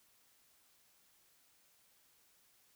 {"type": "silence", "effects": ["white hiss -70 dBFS RMS until 2.75 s"]}